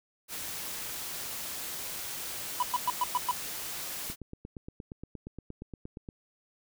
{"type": "noise", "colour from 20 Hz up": "white", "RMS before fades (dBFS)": -38, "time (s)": [0.28, 4.16], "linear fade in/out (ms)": 50}
{"type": "tone bursts", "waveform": "triangle", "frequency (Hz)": 987.8, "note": "B5", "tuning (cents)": 0, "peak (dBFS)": -22, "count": 6, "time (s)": [2.6, 3.312], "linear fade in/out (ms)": 2, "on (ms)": 27, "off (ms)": 110}
{"type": "click train", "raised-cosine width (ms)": 3, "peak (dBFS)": -28, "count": 18, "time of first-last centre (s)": [4.1, 6.088], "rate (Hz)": 8.55}
{"effects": []}